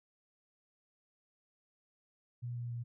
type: tone with pitch steps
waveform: sine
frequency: 120.9 / 119.86 / 118.82 Hz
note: B2 / A#2 / A#2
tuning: -36 / +49 / +34 cents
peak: -37 dBFS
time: 2.42-2.84 s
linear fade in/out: 20 ms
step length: 140 ms
effects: none